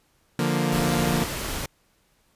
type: chord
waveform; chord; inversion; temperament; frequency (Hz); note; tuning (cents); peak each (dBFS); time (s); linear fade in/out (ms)
sawtooth; Bb major; first; equal; 146.83 / 174.61 / 233.1; D3 / F3 / Bb3; 0 / 0 / 0; -22; 0.39-1.24; 2
type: noise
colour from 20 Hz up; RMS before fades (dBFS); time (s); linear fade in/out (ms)
pink; -30; 0.72-1.66; 5
effects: pink hiss -65 dBFS RMS until 2.35 s + resampled to 32000 Hz